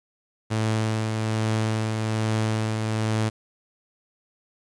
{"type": "tone with tremolo", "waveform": "sawtooth", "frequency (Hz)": 109.9, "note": "A2", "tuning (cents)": -2, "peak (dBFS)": -17, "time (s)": [0.5, 3.3], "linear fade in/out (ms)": 20, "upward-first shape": "triangle", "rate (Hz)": 1.2, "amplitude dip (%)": 35, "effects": ["resampled to 22050 Hz", "8-bit"]}